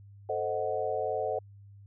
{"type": "chord", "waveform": "sine", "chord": "A diminished seventh", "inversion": "none", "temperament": "equal", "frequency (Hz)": [440, 523.3, 622.3, 740], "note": ["A4", "C5", "Eb5", "Gb5"], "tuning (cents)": [0, 0, 0, 0], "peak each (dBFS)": -34, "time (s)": [0.29, 1.39], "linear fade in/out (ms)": 5, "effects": ["added 100 Hz sine -49 dBFS peak until 1.86 s"]}